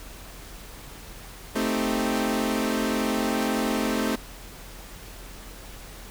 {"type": "chord", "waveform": "sawtooth", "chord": "A half-diminished seventh", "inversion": "none", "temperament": "equal", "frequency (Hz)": [220, 261.6, 311.1, 392], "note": ["A3", "C4", "Eb4", "G4"], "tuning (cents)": [0, 0, 0, 0], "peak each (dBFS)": [-23, -24, -27, -29], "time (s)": [1.55, 4.16], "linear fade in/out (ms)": 10, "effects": ["added 43 Hz sine -44 dBFS peak until 6.1 s", "pink hiss -44 dBFS RMS until 6.1 s"]}